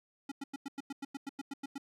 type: tone bursts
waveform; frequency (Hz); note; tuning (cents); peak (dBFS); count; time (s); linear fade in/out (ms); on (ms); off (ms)
square; 277.2; C#4; 0; -38; 13; 0.29-1.781; 5; 27; 95
effects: low-pass 10000 Hz 12 dB/octave + 12-bit